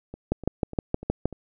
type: two click trains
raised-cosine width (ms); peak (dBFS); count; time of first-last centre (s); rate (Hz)
2; -24 / -9; 5 / 7; 0.14-1.327 / 0.32-1.256; 3.37 / 6.41
effects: none